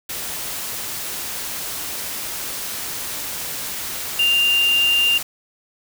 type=tone in noise; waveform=sine; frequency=2794 Hz; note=F7; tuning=in tune; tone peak=-14 dBFS; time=4.19-5.18 s; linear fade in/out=5 ms; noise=white; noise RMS=-28 dBFS; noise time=0.09-5.23 s; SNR=+11 dB; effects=none